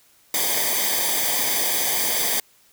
white noise with comb filter, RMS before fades -22 dBFS, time 0.34-2.4 s, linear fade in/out 2 ms, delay 0.73 ms, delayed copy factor -0.85, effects white hiss -57 dBFS RMS until 2.72 s

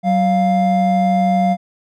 triangle tone pair together, 188.38 / 699 Hz, F#3 / F5, +31 / +1 cents, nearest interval octave + major seventh, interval 2270 cents, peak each -13 dBFS, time 0.03-1.57 s, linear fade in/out 50 ms, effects none

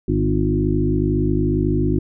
harmonic tone with a mistuned harmonic, 51 Hz, G#1, 31 cents flat, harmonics 1 / 2 / 3 / 5 / 6 / 7, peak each -23 / -23 / -23 / -23 / -23 / -23 dBFS, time 0.08-1.99 s, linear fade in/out 5 ms, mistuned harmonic 6, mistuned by +18 cents, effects none

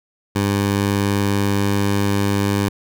15% pulse tone, 100.4 Hz, G2, 42 cents sharp, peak -10 dBFS, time 0.35-2.69 s, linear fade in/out 10 ms, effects none

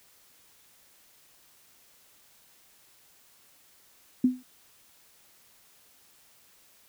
sine tone with exponential decay, 252.9 Hz, B3, 41 cents sharp, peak -15 dBFS, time 4.24-4.43 s, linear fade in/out 5 ms, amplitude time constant 41 ms, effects white hiss -60 dBFS RMS until 6.88 s

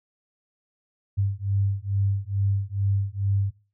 sine beating tone pair, 98 / 100.3 Hz, G2 / G2, 0 / +40 cents, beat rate 2.3 Hz, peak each -25 dBFS, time 1.17-3.51 s, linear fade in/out 20 ms, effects noise-tail reverb RT60 0.3 s tail -17 dB re dry

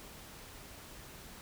silence, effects pink hiss -51 dBFS RMS until 1.41 s

